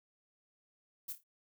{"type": "noise with echo", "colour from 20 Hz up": "violet", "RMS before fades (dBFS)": -41, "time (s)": [1.08, 1.13], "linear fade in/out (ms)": 10, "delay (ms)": 27, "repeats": 4, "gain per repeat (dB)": -9, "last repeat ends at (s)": 1.238, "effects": []}